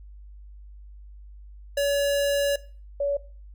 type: tone pair in turn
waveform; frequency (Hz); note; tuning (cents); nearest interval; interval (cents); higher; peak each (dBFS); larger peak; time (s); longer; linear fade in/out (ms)
square / sine; 567 / 567; C#5 / C#5; +39 / +39; unison; 0; neither; -22; neither; 1.77-2.56 / 3-3.17; first; 5
effects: noise-tail reverb RT60 0.4 s tail -19 dB re dry + added 50 Hz sine -42 dBFS peak until 3.54 s